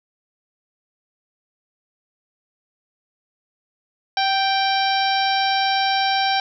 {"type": "harmonic tone with a mistuned harmonic", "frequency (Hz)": 784, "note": "G5", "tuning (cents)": 0, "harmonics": [1, 2, 3, 4, 5, 6, 7], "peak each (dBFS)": [-19, -26, -28, -28, -27, -31, -29], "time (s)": [4.17, 6.4], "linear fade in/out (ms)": 2, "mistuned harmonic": 1, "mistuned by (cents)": -15, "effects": []}